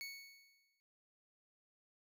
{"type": "tone with exponential decay", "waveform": "25% pulse", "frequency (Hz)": 2217, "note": "C#7", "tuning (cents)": 0, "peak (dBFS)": -39, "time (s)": [0.01, 0.8], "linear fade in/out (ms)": 0, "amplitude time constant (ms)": 170, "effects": []}